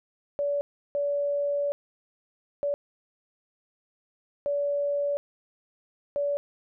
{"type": "tone bursts at uneven times", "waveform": "sine", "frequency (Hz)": 573, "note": "D5", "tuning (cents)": -43, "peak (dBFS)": -24, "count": 5, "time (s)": [[0.39, 0.61], [0.95, 1.72], [2.63, 2.74], [4.46, 5.17], [6.16, 6.37]], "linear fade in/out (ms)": 0, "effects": []}